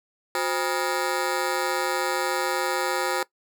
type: ring-modulated tone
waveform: 15% pulse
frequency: 443.3 Hz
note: A4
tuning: 13 cents sharp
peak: -14 dBFS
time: 0.35-3.23 s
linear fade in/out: 2 ms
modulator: 79.7 Hz
effects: noise-tail reverb RT60 0.1 s tail -20 dB re dry